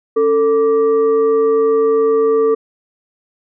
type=tone with frequency modulation; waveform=sine; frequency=446.2 Hz; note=A4; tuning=24 cents sharp; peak=-10 dBFS; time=0.16-2.55 s; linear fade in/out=10 ms; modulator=724 Hz; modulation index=0.42; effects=none